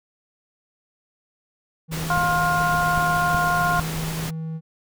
triangle tone, 160.5 Hz, E3, 46 cents flat, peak -25 dBFS, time 1.88-4.61 s, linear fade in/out 50 ms
pink noise, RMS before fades -31 dBFS, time 1.91-4.31 s, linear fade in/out 20 ms
harmonic tone, 353.6 Hz, F4, 22 cents sharp, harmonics 2 / 3 / 4, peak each -23 / -23 / -23 dBFS, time 2.1-3.8 s, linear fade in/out 2 ms
clicks, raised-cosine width 5 ms, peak -16 dBFS, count 4, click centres 2.176 / 2.977 / 3.347 / 3.794 s
effects none

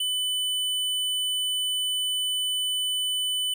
square tone, 3000 Hz, F#7, 23 cents sharp, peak -25 dBFS, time 0-3.54 s, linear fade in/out 5 ms, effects none

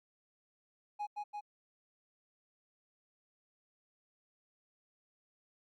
triangle tone with echo, 830.6 Hz, G#5, in tune, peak -33 dBFS, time 0.99-1.07 s, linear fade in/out 20 ms, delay 170 ms, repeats 2, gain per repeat -2 dB, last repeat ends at 1.41 s, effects tanh soft clip ceiling -29 dBFS + Opus 48 kbps

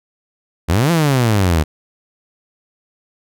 sawtooth exponential two-way sweep, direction up then down, 74.1 to 175 to 74.1 Hz, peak -8 dBFS, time 0.68-1.64 s, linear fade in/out 20 ms, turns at 0.91 s, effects none

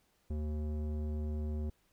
square tone with low-pass filter, 75.8 Hz, D#2, 45 cents flat, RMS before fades -36 dBFS, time 0.3-1.7 s, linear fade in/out 5 ms, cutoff 400 Hz, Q 0.94, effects pink hiss -73 dBFS RMS until 1.92 s

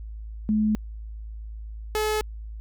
sine / sawtooth tone pair in turn, 214.3 / 428.6 Hz, A3 / A4, -45 / -45 cents, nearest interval octave, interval 1200 cents, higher second, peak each -19 dBFS, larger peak neither, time 0.49-0.75 / 1.95-2.21 s, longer neither, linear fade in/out 0 ms, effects added 54 Hz sine -34 dBFS peak until 2.6 s

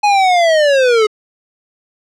square linear sweep, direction down, 841 to 417.5 Hz, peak -9 dBFS, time 0.03-1.07 s, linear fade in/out 10 ms, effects low-pass 5000 Hz 12 dB/octave

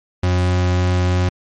40% pulse tone, 90.3 Hz, F#2, 42 cents flat, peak -13 dBFS, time 0.23-1.29 s, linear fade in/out 5 ms, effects low-pass 6000 Hz 12 dB/octave + MP3 48 kbps

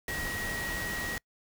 sine tone in noise, 1903 Hz, A#6, 35 cents sharp, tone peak -35 dBFS, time 0.08-1.18 s, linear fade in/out 2 ms, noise pink, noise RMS -37 dBFS, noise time 0.08-1.18 s, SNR -1 dB, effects noise-tail reverb RT60 0.1 s tail -26 dB re dry

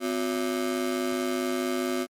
35% pulse ring-modulated tone, 308.8 Hz, D#4, 13 cents flat, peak -21 dBFS, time 0-2.07 s, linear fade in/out 50 ms, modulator 52.3 Hz, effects MP3 64 kbps

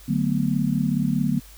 sine chord, B minor seventh, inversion first, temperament just, 148.16 / 185.21 / 222.2 / 246.9 Hz, D3 / F#3 / A3 / B3, +16 / +2 / +17 / 0 cents, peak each -25 dBFS, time 0.08-1.4 s, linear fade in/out 10 ms, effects added 50 Hz sine -45 dBFS peak until 1.57 s + white hiss -49 dBFS RMS until 1.57 s

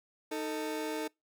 30% pulse tone pair together, 311.1 / 445.1 Hz, D#4 / A4, 0 / +20 cents, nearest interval tritone, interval 620 cents, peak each -34 / -34 dBFS, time 0.31-1.08 s, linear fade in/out 10 ms, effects noise-tail reverb RT60 0.2 s tail -26 dB re dry

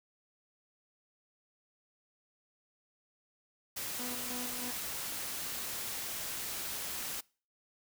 white noise, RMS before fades -39 dBFS, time 3.76-7.21 s, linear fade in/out 10 ms
sawtooth tone with tremolo, 246.9 Hz, B3, in tune, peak -37 dBFS, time 3.99-4.71 s, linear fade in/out 5 ms, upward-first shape square, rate 3.2 Hz, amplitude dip 50%
effects noise-tail reverb RT60 0.4 s tail -25 dB re dry

